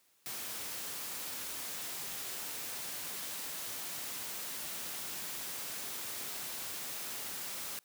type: noise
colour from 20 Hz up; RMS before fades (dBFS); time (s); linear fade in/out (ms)
white; -41; 0.26-7.79; 0
effects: white hiss -70 dBFS RMS until 7.84 s + high-pass 100 Hz 12 dB/octave